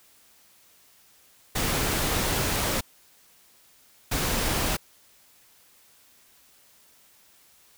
pink noise bursts at uneven times, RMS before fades -26 dBFS, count 2, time 1.55-2.81 / 4.11-4.77 s, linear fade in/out 10 ms, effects white hiss -58 dBFS RMS until 7.77 s

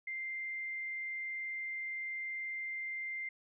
sine tone, 2093 Hz, C7, in tune, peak -37 dBFS, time 0.07-3.29 s, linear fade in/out 5 ms, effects none

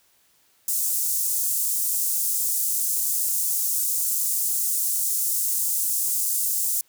pink high-pass noise, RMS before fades -24 dBFS, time 0.68-6.81 s, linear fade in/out 2 ms, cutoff 7500 Hz, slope 24 dB/octave, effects white hiss -62 dBFS RMS until 6.88 s

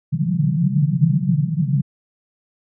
pink band-pass noise, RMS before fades -18 dBFS, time 0.12-1.82 s, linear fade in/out 10 ms, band 130 to 190 Hz, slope 96 dB/octave, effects none

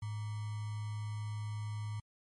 sine tone with sample-and-hold, 106.1 Hz, G#2, 38 cents sharp, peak -36 dBFS, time 0.02-2 s, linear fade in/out 5 ms, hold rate 1050 Hz, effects MP3 48 kbps

